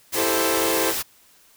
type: noise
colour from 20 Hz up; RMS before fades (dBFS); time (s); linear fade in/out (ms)
white; -26; 0.12-1.03; 20
type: chord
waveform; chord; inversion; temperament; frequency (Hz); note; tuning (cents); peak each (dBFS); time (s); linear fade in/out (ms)
sawtooth; A minor seventh; second; equal; 329.6 / 392 / 440 / 523.3; E4 / G4 / A4 / C5; 0 / 0 / 0 / 0; -22 / -25 / -22 / -22; 0.14-0.94; 50
effects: white hiss -55 dBFS RMS until 1.56 s